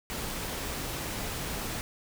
pink noise, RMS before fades -35 dBFS, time 0.1-1.81 s, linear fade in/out 0 ms, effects none

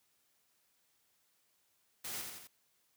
white noise with echo, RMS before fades -42 dBFS, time 2.04-2.22 s, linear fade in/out 10 ms, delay 85 ms, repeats 3, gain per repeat -4 dB, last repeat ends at 2.475 s, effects white hiss -75 dBFS RMS until 2.96 s + high-pass 60 Hz 12 dB/octave

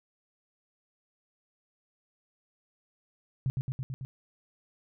sine tone with echo, 130.81 Hz, C3, in tune, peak -25 dBFS, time 3.46-3.5 s, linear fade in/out 0 ms, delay 110 ms, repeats 5, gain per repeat -2 dB, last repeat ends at 4.05 s, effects none

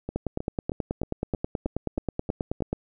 two click trains, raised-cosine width 2 ms, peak -13 / -18 dBFS, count 25 / 9, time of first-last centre 0.16-2.73 / 0.09-2.606 s, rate 9.34 / 3.18 Hz, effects none

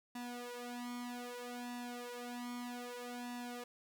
sawtooth tone with flanger, 243.6 Hz, B3, 24 cents flat, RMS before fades -45 dBFS, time 0.15-3.64 s, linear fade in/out 5 ms, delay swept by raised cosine 1.1 to 3.2 ms, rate 0.63 Hz, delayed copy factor +1, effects none

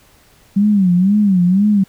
sine tone with vibrato, 192.6 Hz, G3, 30 cents flat, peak -9 dBFS, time 0.56-1.84 s, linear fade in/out 10 ms, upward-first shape sine, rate 2 Hz, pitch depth 160 cents each way, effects pink hiss -50 dBFS RMS until 1.88 s

